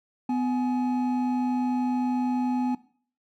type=tone pair together; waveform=triangle; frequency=250.7 / 841.4 Hz; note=B3 / G#5; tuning=+26 / +22 cents; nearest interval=octave + major sixth; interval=2096 cents; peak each=-22 / -30 dBFS; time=0.29-2.75 s; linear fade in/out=5 ms; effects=noise-tail reverb RT60 0.5 s tail -19 dB re dry